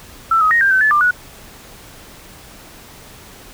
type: tone with pitch steps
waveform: sine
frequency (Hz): 1332 / 1263 / 1868 / 1591 / 1530 / 1732 / 1191 / 1465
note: E6 / D#6 / A#6 / G6 / G6 / A6 / D6 / F#6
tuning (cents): +18 / +26 / +3 / +25 / -42 / -28 / +24 / -18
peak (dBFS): -10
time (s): 0.31-1.11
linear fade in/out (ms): 5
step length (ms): 100
effects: pink hiss -40 dBFS RMS until 3.53 s